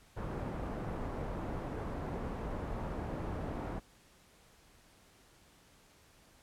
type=low-pass noise; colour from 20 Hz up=pink; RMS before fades=-39 dBFS; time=0.16-3.8 s; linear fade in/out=20 ms; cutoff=980 Hz; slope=12 dB/octave; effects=pink hiss -63 dBFS RMS until 6.42 s + low-pass 12000 Hz 12 dB/octave